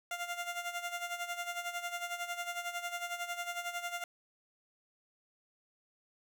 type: tone with tremolo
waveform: 15% pulse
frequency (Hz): 698.5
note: F5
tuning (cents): 0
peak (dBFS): -28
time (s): 0.11-4.04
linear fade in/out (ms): 2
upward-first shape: sine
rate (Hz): 11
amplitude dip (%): 70
effects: none